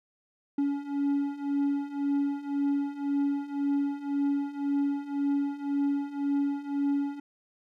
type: beating tone pair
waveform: triangle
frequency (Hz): 281.4 / 283.3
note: C#4 / C#4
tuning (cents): +26 / +38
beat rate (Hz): 1.9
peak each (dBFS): -29 / -26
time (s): 0.58-7.2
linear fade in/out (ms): 5
effects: none